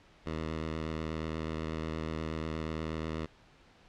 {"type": "tone with vibrato", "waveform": "10% pulse", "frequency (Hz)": 79.4, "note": "D#2", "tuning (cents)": 36, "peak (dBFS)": -26, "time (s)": [0.26, 3.26], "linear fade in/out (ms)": 5, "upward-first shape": "square", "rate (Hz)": 8.3, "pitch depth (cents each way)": 17, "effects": ["pink hiss -60 dBFS RMS until 3.88 s", "low-pass 4000 Hz 12 dB/octave"]}